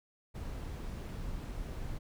brown noise, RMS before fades -40 dBFS, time 0.34-1.99 s, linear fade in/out 20 ms, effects none

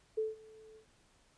sine tone with ADSR envelope, 437.3 Hz, A4, 11 cents flat, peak -29 dBFS, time 0.17-0.86 s, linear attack 13 ms, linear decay 170 ms, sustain -24 dB, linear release 100 ms, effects pink hiss -68 dBFS RMS until 1.37 s + resampled to 22050 Hz

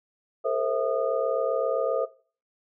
sine tone cluster, 421.4 / 461.3 / 529 / 654 / 1226 Hz, G#4 / A#4 / C5 / E5 / D#6, +25 / -18 / +19 / -14 / -26 cents, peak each -34 / -28 / -27 / -28 / -34 dBFS, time 0.44-2.06 s, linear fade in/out 20 ms, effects noise-tail reverb RT60 0.4 s tail -18 dB re dry

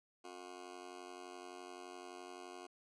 20% pulse tone with amplitude modulation, 359.7 Hz, F#4, 49 cents flat, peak -40 dBFS, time 0.24-2.67 s, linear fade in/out 10 ms, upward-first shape sine, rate 91.7 Hz, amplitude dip 95%, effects resampled to 22050 Hz

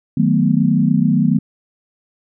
sine chord, B dominant seventh, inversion first, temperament equal, 155.56 / 185 / 220 / 246.9 Hz, D#3 / F#3 / A3 / B3, 0 / 0 / 0 / 0 cents, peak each -17 dBFS, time 0.17-1.39 s, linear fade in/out 5 ms, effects none

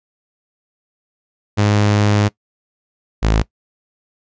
sawtooth tone pair in turn, 103.83 / 53.87 Hz, G#2 / A1, 0 / -36 cents, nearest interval major seventh, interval 1136 cents, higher first, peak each -8 dBFS, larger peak neither, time 1.57-2.29 / 3.22-3.43 s, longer first, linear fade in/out 20 ms, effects noise-tail reverb RT60 0.1 s tail -21 dB re dry + resampled to 16000 Hz

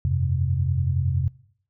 sine chord, F suspended second, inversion none, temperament equal, 87.31 / 98 / 130.81 Hz, F2 / G2 / C3, 0 / 0 / 0 cents, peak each -23 / -28 / -23 dBFS, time 0.05-1.28 s, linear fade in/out 0 ms, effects noise-tail reverb RT60 0.6 s tail -21 dB re dry

